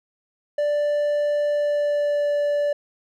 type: tone with pitch glide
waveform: triangle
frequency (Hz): 587.3 to 582.2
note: D5 to D5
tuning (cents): 0 to -15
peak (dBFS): -17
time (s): 0.58-2.73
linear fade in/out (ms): 5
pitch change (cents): -15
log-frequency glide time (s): 1.49-2.32
effects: none